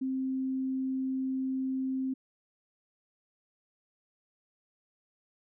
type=tone; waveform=sine; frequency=262.9 Hz; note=C4; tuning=8 cents sharp; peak=-29 dBFS; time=0.01-2.14 s; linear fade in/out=10 ms; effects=none

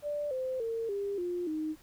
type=tone with pitch steps; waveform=sine; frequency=587.3 / 517.2 / 455.5 / 401.1 / 353.3 / 311.1 Hz; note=D5 / C5 / A#4 / G4 / F4 / D#4; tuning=0 / -20 / -40 / +40 / +20 / 0 cents; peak=-31 dBFS; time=0.02-1.76 s; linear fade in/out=50 ms; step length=290 ms; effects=pink hiss -60 dBFS RMS until 1.82 s

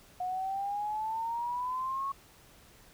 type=exponential sweep; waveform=sine; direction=up; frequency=723 to 1108.7 Hz; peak=-31 dBFS; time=0.2-2.12 s; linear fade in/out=5 ms; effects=pink hiss -58 dBFS RMS until 2.93 s

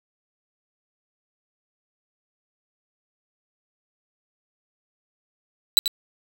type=tone with echo; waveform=40% pulse; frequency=3951 Hz; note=B7; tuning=in tune; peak=-10 dBFS; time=5.77-5.79 s; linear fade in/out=0 ms; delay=88 ms; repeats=1; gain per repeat=-9 dB; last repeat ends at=5.878 s; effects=none

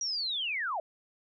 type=linear sweep; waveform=sine; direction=down; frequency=5800 to 590 Hz; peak=-30 dBFS; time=0.01-0.8 s; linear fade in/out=2 ms; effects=none

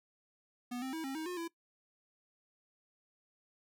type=tone with pitch steps; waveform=square; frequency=245 / 262.5 / 322 / 268.9 / 316.5 / 358.8 / 334.6 Hz; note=B3 / C4 / E4 / C4 / D#4 / F4 / E4; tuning=-14 / +6 / -41 / +47 / +30 / +47 / +26 cents; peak=-38 dBFS; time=0.71-1.48 s; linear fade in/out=10 ms; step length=110 ms; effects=noise-tail reverb RT60 0.1 s tail -19 dB re dry

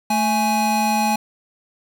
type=tone pair together; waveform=square; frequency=220 / 834.5 Hz; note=A3 / G#5; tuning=0 / +8 cents; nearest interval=octave + major seventh; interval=2308 cents; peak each=-22 / -19 dBFS; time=0.1-1.16 s; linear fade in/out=5 ms; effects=none

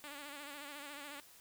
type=tone with vibrato; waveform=5% pulse; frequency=288.2 Hz; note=D4; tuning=33 cents flat; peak=-35 dBFS; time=0.04-1.2 s; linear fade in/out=0 ms; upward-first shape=sine; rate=14 Hz; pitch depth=67 cents each way; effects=white hiss -60 dBFS RMS until 1.4 s

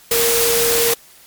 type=tone in noise; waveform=sine; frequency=466.2 Hz; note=A#4; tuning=in tune; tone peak=-17 dBFS; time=0.11-0.94 s; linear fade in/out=5 ms; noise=white; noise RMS=-17 dBFS; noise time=0.11-0.94 s; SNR=-3 dB; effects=white hiss -46 dBFS RMS until 1.26 s + MP3 96 kbps

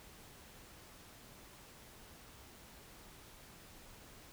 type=silence; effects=pink hiss -57 dBFS RMS until 4.32 s

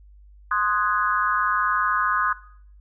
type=chord; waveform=sine; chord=Ab dominant seventh; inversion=first; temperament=equal; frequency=1046.5 / 1244.5 / 1480 / 1661.2 Hz; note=C6 / Eb6 / Gb6 / Ab6; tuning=0 / 0 / 0 / 0 cents; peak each=-25 / -23 / -26 / -28 dBFS; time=0.51-2.33 s; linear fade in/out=5 ms; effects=noise-tail reverb RT60 0.6 s tail -18 dB re dry + added 50 Hz sine -46 dBFS peak until 2.8 s

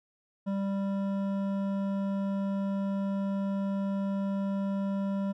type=tone with hard clipping; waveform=sine; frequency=196.7 Hz; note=G3; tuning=6 cents sharp; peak=-30 dBFS; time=0.46-5.33 s; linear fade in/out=20 ms; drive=11 dB; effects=none

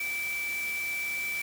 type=tone in noise; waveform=sine; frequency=2321 Hz; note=D7; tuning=21 cents flat; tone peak=-30 dBFS; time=0-1.42 s; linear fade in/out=5 ms; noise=white; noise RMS=-41 dBFS; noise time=0-1.42 s; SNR=+8 dB; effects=none

